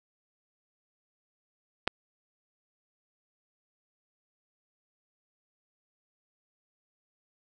clicks, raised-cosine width 0.3 ms, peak -26 / -8 dBFS, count 2, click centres 1.872 / 1.876 s, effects none

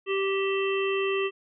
harmonic tone with a mistuned harmonic, 390 Hz, G4, 9 cents flat, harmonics 1 / 3 / 5 / 7 / 8, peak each -25 / -34 / -37 / -32 / -39 dBFS, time 0.06-1.31 s, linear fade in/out 50 ms, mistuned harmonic 7, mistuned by -36 cents, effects none

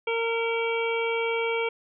harmonic tone, 459.4 Hz, A#4, 25 cents flat, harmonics 1 / 2 / 3 / 5 / 6 / 7, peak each -26 / -33 / -37 / -30 / -39 / -39 dBFS, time 0.07-1.69 s, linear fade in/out 5 ms, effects none

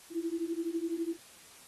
sine beating tone pair, 326.7 / 338.7 Hz, E4 / E4, -15 / +47 cents, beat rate 12 Hz, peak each -35 / -34 dBFS, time 0.1-1.17 s, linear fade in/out 50 ms, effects white hiss -55 dBFS RMS until 1.67 s + AAC 32 kbps

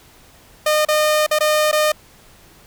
sawtooth tone with dropouts, 610 Hz, D#5, 34 cents flat, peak -10 dBFS, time 0.66-1.92 s, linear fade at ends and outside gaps 5 ms, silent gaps 0.851-0.885 / 1.265-1.311 / 1.388-1.406 / 1.715-1.727 s, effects pink hiss -48 dBFS RMS until 2.66 s

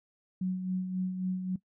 sine tone with tremolo, 185 Hz, F#3, in tune, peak -27 dBFS, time 0.41-1.56 s, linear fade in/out 5 ms, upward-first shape sine, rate 3.7 Hz, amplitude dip 50%, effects noise-tail reverb RT60 0.1 s tail -18 dB re dry

